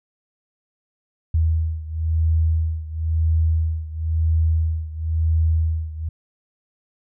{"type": "beating tone pair", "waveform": "sine", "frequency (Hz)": [80.1, 81.08], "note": ["E2", "E2"], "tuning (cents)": [-49, -28], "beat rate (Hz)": 0.98, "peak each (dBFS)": [-19, -22], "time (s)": [1.34, 6.09], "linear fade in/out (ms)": 5, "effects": []}